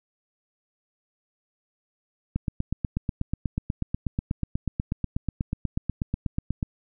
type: click train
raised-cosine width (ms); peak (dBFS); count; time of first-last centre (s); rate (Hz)
5; -13; 36; 2.36-6.628; 8.2
effects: none